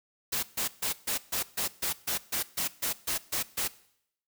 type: noise bursts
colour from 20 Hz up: white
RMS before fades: -30 dBFS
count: 14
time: 0.32-3.68 s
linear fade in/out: 10 ms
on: 110 ms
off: 140 ms
effects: noise-tail reverb RT60 0.7 s tail -19 dB re dry